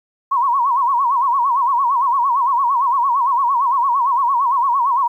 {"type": "tone with vibrato", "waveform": "sine", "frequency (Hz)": 1026, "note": "C6", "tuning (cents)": -34, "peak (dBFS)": -13, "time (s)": [0.31, 5.08], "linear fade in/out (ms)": 10, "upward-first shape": "sine", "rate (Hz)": 8.8, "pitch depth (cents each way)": 160, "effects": ["9-bit"]}